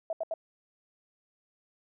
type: tone bursts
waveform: sine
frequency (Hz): 653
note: E5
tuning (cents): -17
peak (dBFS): -29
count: 3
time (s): 0.1-0.339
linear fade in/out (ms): 2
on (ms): 29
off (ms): 76
effects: none